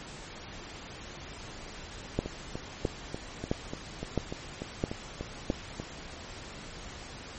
two click trains, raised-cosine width 2 ms, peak -21 / -13 dBFS, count 13 / 6, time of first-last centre 2.26-5.8 / 2.19-5.501 s, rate 3.39 / 1.51 Hz, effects pink hiss -44 dBFS RMS until 7.38 s + MP3 32 kbps

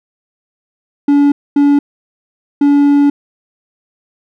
triangle tone bursts at uneven times, 285.9 Hz, D4, 46 cents flat, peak -4 dBFS, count 3, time 1.08-1.32 / 1.56-1.79 / 2.61-3.1 s, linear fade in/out 5 ms, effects none

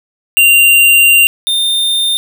square tone pair in turn, 2777 / 3624 Hz, F7 / A#7, -10 / -50 cents, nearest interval perfect fourth, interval 460 cents, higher second, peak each -5 / -11 dBFS, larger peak first, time 0.37-1.27 / 1.47-2.17 s, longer first, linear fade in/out 0 ms, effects none

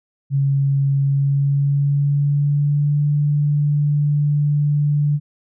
sine tone with pitch glide, 138.59 to 146.58 Hz, C#3 to D3, 0 to -3 cents, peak -14 dBFS, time 0.3-5.2 s, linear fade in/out 50 ms, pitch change +97 cents, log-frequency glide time 1.01-3.04 s, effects none

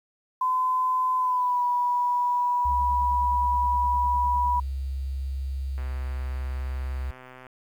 sine tone with pitch glide, 1019 to 976.9 Hz, C6 to B5, -46 to -19 cents, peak -21 dBFS, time 0.41-4.6 s, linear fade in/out 5 ms, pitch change -73 cents, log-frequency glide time 1.17-1.63 s
sine tone, 67.2 Hz, C2, 47 cents sharp, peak -27 dBFS, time 2.65-7.11 s, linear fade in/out 5 ms
click train, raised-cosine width 0.5 ms, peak -30 dBFS, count 217, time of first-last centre 5.78-7.468 s, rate 128 Hz
effects 9-bit

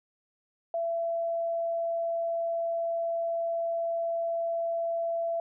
sine tone, 671 Hz, E5, 31 cents sharp, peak -27 dBFS, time 0.74-5.4 s, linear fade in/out 2 ms, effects none

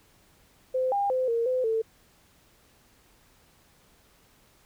sine tone with pitch steps, 515 / 804 / 514 / 463.4 / 510 / 446.6 Hz, C5 / G5 / C5 / A#4 / C5 / A4, -28 / +44 / -31 / -10 / -44 / +26 cents, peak -23 dBFS, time 0.74-1.82 s, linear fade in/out 10 ms, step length 180 ms, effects pink hiss -61 dBFS RMS until 4.65 s

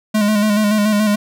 square tone with vibrato, 210.3 Hz, G#3, 22 cents sharp, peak -13 dBFS, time 0.14-1.16 s, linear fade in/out 10 ms, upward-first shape square, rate 7 Hz, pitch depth 37 cents each way, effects none

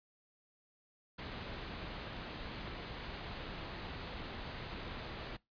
pink low-pass noise, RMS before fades -45 dBFS, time 1.18-5.37 s, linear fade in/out 10 ms, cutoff 4500 Hz, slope 48 dB/octave, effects noise-tail reverb RT60 0.2 s tail -22 dB re dry + resampled to 11025 Hz

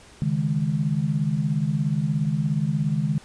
sine chord, C# suspended second, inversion none, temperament equal, 138.59 / 155.56 / 207.7 Hz, C#3 / D#3 / G#3, 0 / 0 / 0 cents, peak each -26 / -23 / -27 dBFS, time 0.22-3.18 s, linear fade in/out 0 ms, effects pink hiss -49 dBFS RMS until 3.24 s + resampled to 22050 Hz

